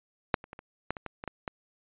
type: clicks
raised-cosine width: 0.5 ms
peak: -7 / -30 / -27 / -28 / -14 / -24 / -21 / -23 / -19 / -18 dBFS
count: 10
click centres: 0.342 / 0.441 / 0.531 / 0.591 / 0.906 / 0.968 / 1.063 / 1.239 / 1.277 / 1.478 s
effects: resampled to 8000 Hz